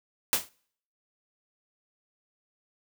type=noise with exponential decay; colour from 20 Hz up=white; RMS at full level=-20 dBFS; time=0.33-0.49 s; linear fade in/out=0 ms; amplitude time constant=34 ms; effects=noise-tail reverb RT60 0.6 s tail -26 dB re dry